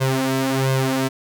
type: tone with flanger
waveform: sawtooth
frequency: 132.9 Hz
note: C3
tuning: 27 cents sharp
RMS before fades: -20 dBFS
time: 0-1.09 s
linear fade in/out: 20 ms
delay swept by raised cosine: 1.9 to 4.5 ms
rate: 1.4 Hz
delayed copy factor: +0.8
effects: none